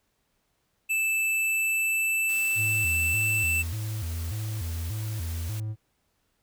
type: tone with pitch glide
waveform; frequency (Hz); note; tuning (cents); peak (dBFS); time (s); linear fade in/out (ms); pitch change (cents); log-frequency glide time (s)
square; 2637 to 2657; E7 to E7; 0 to +13; -24; 0.89-3.63; 20; +13; 1.25-3.41
type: high-pass noise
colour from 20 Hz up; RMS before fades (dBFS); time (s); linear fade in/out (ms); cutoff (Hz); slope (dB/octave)
white; -43; 2.29-5.6; 2; 130; 48
type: tone with vibrato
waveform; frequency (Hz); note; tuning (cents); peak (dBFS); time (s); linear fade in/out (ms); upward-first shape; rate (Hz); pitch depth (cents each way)
triangle; 94.8; F#2; +43; -27; 2.55-5.76; 50; square; 1.7; 230
effects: pink hiss -73 dBFS RMS until 6.42 s